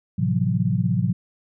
sine chord, F# half-diminished seventh, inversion first, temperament equal with one note detuned, 110 / 130.81 / 168.86 / 185 Hz, A2 / C3 / E3 / F#3, 0 / 0 / +42 / 0 cents, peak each -24 dBFS, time 0.18-1.13 s, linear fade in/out 10 ms, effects none

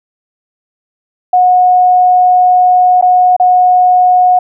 sine tone with dropouts, 728 Hz, F#5, 28 cents flat, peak -4 dBFS, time 1.33-4.39 s, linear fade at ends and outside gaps 5 ms, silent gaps 3.013-3.024 / 3.365-3.398 s, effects none

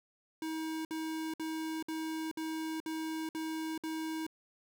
square tone bursts, 318.4 Hz, D#4, 40 cents sharp, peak -36 dBFS, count 8, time 0.42-4.266 s, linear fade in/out 2 ms, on 430 ms, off 58 ms, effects none

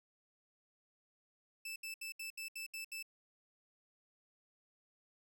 sawtooth tone bursts, 2637 Hz, E7, in tune, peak -39 dBFS, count 8, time 1.65-3.027 s, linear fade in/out 5 ms, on 110 ms, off 71 ms, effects none

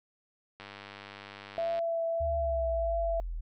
click train, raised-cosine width 0.3 ms, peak -28 dBFS, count 120, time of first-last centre 0.6-1.79 s, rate 100 Hz
sine tone with vibrato, 668 Hz, E5, 23 cents sharp, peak -28 dBFS, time 1.58-3.2 s, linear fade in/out 0 ms, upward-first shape triangle, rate 1.6 Hz, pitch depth 16 cents each way
sine linear sweep, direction down, 78.3 to 38.27 Hz, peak -33 dBFS, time 2.2-3.41 s, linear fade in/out 10 ms
effects none

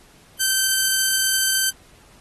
5% pulse tone, 1548 Hz, G6, 22 cents flat, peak -8 dBFS, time 0.39-1.71 s, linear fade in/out 20 ms, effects pink hiss -52 dBFS RMS until 2.2 s + AAC 32 kbps

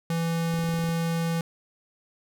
square tone, 166.3 Hz, E3, 16 cents sharp, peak -25 dBFS, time 0.1-1.41 s, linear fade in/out 2 ms
click train, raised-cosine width 3 ms, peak -27 dBFS, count 8, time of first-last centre 0.54-0.89 s, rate 20 Hz
effects none

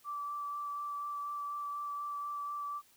sine tone with vibrato, 1162 Hz, D6, 19 cents flat, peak -36 dBFS, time 0.04-2.82 s, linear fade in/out 50 ms, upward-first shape sine, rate 4.1 Hz, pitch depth 11 cents each way, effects white hiss -65 dBFS RMS until 2.96 s

